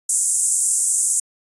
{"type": "band-pass noise", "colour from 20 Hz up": "pink", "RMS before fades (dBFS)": -19, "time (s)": [0.09, 1.2], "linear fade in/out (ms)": 5, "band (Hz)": [7400, 9800], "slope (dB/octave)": 48, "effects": ["resampled to 24000 Hz"]}